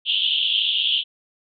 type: band-pass noise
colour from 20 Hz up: pink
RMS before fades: -21 dBFS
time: 0.05-1.04 s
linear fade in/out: 50 ms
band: 2900 to 3500 Hz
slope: 96 dB/octave
effects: none